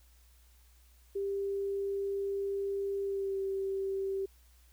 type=tone with pitch glide; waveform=sine; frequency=396.1 to 388.4 Hz; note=G4 to G4; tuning=+18 to -16 cents; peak=-31 dBFS; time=1.15-4.26 s; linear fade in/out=10 ms; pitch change=-34 cents; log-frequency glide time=3.03-3.39 s; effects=added 60 Hz sine -59 dBFS peak until 4.72 s + white hiss -67 dBFS RMS until 4.72 s